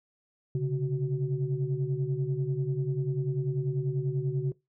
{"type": "tone cluster", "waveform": "sine", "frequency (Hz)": [131.3, 141.5, 372.5], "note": ["C3", "C#3", "F#4"], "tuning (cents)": [6, 36, 12], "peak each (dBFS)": [-31, -28, -34], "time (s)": [0.55, 4.52], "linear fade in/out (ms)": 2, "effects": ["noise-tail reverb RT60 0.2 s tail -21 dB re dry", "tanh soft clip ceiling -17 dBFS"]}